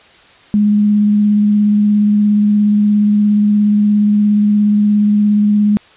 sine tone with vibrato, 208 Hz, G#3, 3 cents sharp, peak -8 dBFS, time 0.54-5.77 s, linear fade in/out 0 ms, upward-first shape square, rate 17 Hz, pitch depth 10 cents each way, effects white hiss -44 dBFS RMS until 5.96 s + resampled to 8000 Hz

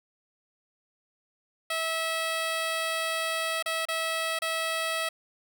10% pulse tone with dropouts, 650 Hz, E5, 24 cents flat, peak -19 dBFS, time 1.7-5.09 s, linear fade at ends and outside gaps 5 ms, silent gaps 3.626-3.659 / 3.854-3.885 / 4.39-4.419 s, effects none

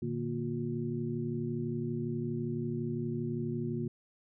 sine tone cluster, 116.2 / 148.4 / 233.8 / 357.7 Hz, A#2 / D3 / A#3 / F4, -5 / +18 / +5 / +41 cents, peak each -39 / -37 / -36 / -38 dBFS, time 0.02-3.88 s, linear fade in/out 5 ms, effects none

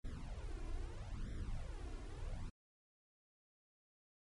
brown noise with flanger, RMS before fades -44 dBFS, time 0.04-2.5 s, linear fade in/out 10 ms, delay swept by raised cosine 0.53 to 2.93 ms, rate 0.78 Hz, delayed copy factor +1, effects MP3 48 kbps

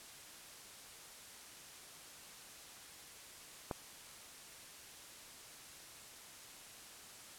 click, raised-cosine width 1 ms, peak -23 dBFS, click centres 3.712 s, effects white hiss -54 dBFS RMS until 7.38 s + low-pass 11000 Hz 12 dB/octave

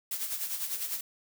blue noise with tremolo, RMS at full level -32 dBFS, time 0.11-1.01 s, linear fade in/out 5 ms, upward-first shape sine, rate 10 Hz, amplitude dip 60%, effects none

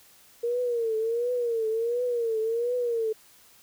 sine tone with vibrato, 466.2 Hz, A#4, in tune, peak -24 dBFS, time 0.43-3.13 s, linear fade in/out 10 ms, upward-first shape triangle, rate 1.4 Hz, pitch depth 120 cents each way, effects white hiss -56 dBFS RMS until 3.62 s

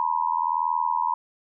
sine tone with amplitude modulation, 964 Hz, B5, 42 cents flat, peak -17 dBFS, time 0-1.14 s, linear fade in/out 0 ms, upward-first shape sine, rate 81.3 Hz, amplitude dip 100%, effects none

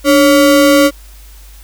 square ring-modulated tone, 423.9 Hz, G#4, 35 cents sharp, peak -3 dBFS, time 0.04-0.91 s, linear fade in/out 50 ms, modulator 130 Hz, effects added 50 Hz sine -34 dBFS peak until 1.63 s + white hiss -43 dBFS RMS until 1.63 s

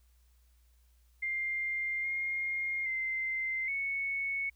sine tone with pitch steps, 2100 / 2130 / 2079 / 2212 Hz, C7 / C7 / C7 / C#7, +6 / +30 / -12 / -4 cents, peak -31 dBFS, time 1.22-4.5 s, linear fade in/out 10 ms, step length 820 ms, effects added 60 Hz sine -62 dBFS peak until 4.55 s + white hiss -74 dBFS RMS until 4.55 s

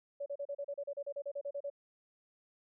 sine tone bursts, 567 Hz, C#5, 39 cents sharp, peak -36 dBFS, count 16, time 0.2-1.701 s, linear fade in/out 10 ms, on 61 ms, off 35 ms, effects none

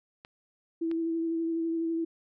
clicks, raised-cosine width 0.3 ms, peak -29 dBFS, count 2, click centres 0.249 / 0.914 s
sine tone with vibrato, 329.6 Hz, E4, in tune, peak -27 dBFS, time 0.81-2.05 s, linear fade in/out 10 ms, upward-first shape sine, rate 12 Hz, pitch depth 18 cents each way
effects none

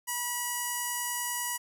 5% pulse tone with notch filter, 970 Hz, B5, 31 cents flat, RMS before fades -33 dBFS, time 0.07-1.58 s, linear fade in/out 20 ms, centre 4000 Hz, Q 0.88, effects none

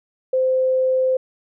sine tone, 518 Hz, C5, 17 cents flat, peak -15 dBFS, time 0.33-1.17 s, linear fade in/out 5 ms, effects none

